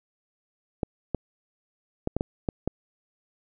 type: clicks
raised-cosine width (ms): 2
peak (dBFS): -12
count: 7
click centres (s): 0.832 / 1.147 / 2.074 / 2.166 / 2.209 / 2.488 / 2.676
effects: none